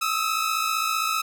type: tone pair together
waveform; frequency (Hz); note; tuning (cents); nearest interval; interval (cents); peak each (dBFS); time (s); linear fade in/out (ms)
sawtooth; 1263.1 / 1318.5; D#6 / E6; +26 / 0; minor second; 74; -22; 0.01-1.22; 10
effects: none